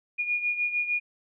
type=beating tone pair; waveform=sine; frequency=2436 / 2442.6 Hz; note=D#7 / D#7; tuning=-37 / -33 cents; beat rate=6.6 Hz; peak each=-26 / -32 dBFS; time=0.18-1 s; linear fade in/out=20 ms; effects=none